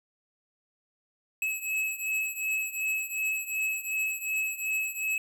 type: beating tone pair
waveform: square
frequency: 2578 / 2580.7 Hz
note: E7 / E7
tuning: -39 / -37 cents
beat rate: 2.7 Hz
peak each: -34 / -31 dBFS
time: 1.42-5.18 s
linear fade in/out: 2 ms
effects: none